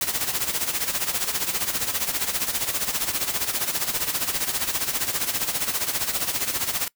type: noise with tremolo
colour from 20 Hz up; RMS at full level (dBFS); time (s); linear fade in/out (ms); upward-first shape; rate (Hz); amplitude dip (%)
white; -23; 0.01-6.88; 2; sine; 15; 70
effects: noise-tail reverb RT60 0.1 s tail -23 dB re dry